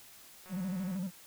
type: click train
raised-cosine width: 0.5 ms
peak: -40 dBFS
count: 94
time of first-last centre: 0.46-0.965 s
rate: 184 Hz
type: tone with vibrato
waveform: triangle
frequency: 186.4 Hz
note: F#3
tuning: 13 cents sharp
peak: -31 dBFS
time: 0.49-1.11 s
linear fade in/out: 50 ms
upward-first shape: square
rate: 13 Hz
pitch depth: 92 cents each way
effects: white hiss -55 dBFS RMS until 1.26 s